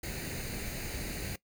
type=noise with comb filter; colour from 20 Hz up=pink; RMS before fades=-38 dBFS; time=0.03-1.36 s; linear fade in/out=5 ms; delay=0.45 ms; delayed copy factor=+0.65; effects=noise-tail reverb RT60 0.1 s tail -19 dB re dry